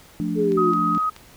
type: chord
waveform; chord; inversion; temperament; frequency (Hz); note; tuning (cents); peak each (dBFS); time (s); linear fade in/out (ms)
sine; D minor; first; equal; 174.61 / 220 / 293.7; F3 / A3 / D4; 0 / 0 / 0; -26 / -27 / -26; 0.2-0.98; 0
type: linear sweep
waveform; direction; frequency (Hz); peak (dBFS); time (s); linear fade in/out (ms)
sine; down; 433.5 to 340; -18; 0.35-0.75; 50
type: click train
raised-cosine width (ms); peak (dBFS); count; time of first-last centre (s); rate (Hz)
0.2; -23; 4; 0.52-1.164; 4.66
type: tone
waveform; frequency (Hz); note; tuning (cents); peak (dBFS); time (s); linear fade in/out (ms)
sine; 1259; D#6; +20; -19; 0.57-1.1; 10
effects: pink hiss -49 dBFS RMS until 1.36 s